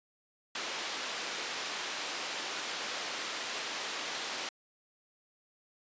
white band-pass noise, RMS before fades -38 dBFS, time 0.55-4.49 s, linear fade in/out 2 ms, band 320 to 4500 Hz, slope 12 dB/octave, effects resampled to 16000 Hz

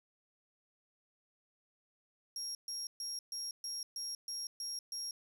35% pulse tone bursts, 5588 Hz, F8, in tune, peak -36 dBFS, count 9, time 2.36-5.11 s, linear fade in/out 2 ms, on 190 ms, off 130 ms, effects none

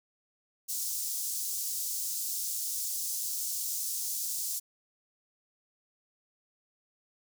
pink high-pass noise, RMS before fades -34 dBFS, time 0.68-4.6 s, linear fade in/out 20 ms, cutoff 5700 Hz, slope 24 dB/octave, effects none

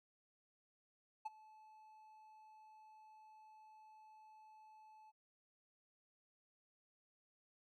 triangle tone with ADSR envelope, 866 Hz, A5, 28 cents flat, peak -37 dBFS, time 1.25-5.12 s, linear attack 11 ms, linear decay 24 ms, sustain -21 dB, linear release 30 ms, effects none

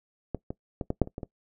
clicks, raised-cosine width 2 ms, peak -16 / -20 / -17 / -14 / -7 / -26 / -22 / -21 dBFS, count 8, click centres 0.347 / 0.505 / 0.812 / 0.904 / 1.017 / 1.074 / 1.181 / 1.232 s, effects noise-tail reverb RT60 0.1 s tail -20 dB re dry

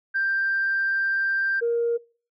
sine tone pair in turn, 1578 / 469.1 Hz, G6 / A#4, +11 / +11 cents, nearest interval octave + major sixth, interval 2100 cents, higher first, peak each -20 / -19 dBFS, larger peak second, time 0.14-1.61 / 1.61-1.98 s, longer first, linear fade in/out 20 ms, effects noise-tail reverb RT60 0.4 s tail -24 dB re dry + tanh soft clip ceiling -16 dBFS

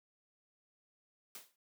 white noise with exponential decay, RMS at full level -45 dBFS, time 1.35-1.56 s, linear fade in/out 2 ms, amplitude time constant 45 ms, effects high-pass 200 Hz 12 dB/octave

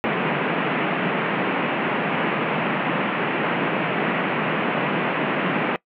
pink band-pass noise, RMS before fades -23 dBFS, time 0.04-5.76 s, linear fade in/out 0 ms, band 150 to 2800 Hz, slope 48 dB/octave, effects noise-tail reverb RT60 0.1 s tail -22 dB re dry

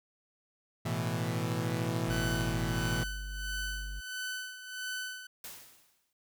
sawtooth chord, A suspended second, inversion none, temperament equal, 110 / 123.47 / 164.81 Hz, A2 / B2 / E3, 0 / 0 / 0 cents, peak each -31 dBFS, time 0.85-3.04 s, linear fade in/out 10 ms
triangle tone, 48.96 Hz, G1, 1 cent flat, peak -35 dBFS, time 2.07-4.01 s, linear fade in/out 20 ms
sawtooth tone with tremolo, 1507 Hz, F#6, 31 cents sharp, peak -31 dBFS, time 2.1-5.27 s, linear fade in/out 5 ms, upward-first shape sine, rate 1.5 Hz, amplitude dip 70%
white noise with exponential decay, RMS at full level -42 dBFS, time 5.44-6.13 s, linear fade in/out 2 ms, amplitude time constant 150 ms
effects none

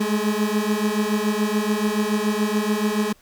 30% pulse beating tone pair, 207.7 / 214.7 Hz, G#3 / A3, 0 / -42 cents, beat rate 7 Hz, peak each -20 dBFS, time 0-3.13 s, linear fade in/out 10 ms, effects pink hiss -56 dBFS RMS until 3.21 s

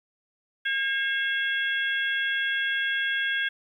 harmonic tone with a mistuned harmonic, 539 Hz, C#5, 49 cents flat, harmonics 3 / 4 / 5 / 6, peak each -25 / -35 / -36 / -32 dBFS, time 0.65-3.49 s, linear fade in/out 10 ms, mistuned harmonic 6, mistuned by +51 cents, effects 10-bit

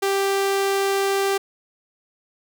sawtooth tone, 392.9 Hz, G4, 4 cents sharp, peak -15 dBFS, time 0.02-1.38 s, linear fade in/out 10 ms, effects none

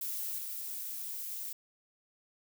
violet noise with level steps, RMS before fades -37 / -40 dBFS, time 0.01-1.53 s, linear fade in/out 5 ms, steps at 0.38 s, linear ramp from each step 5 ms, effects none

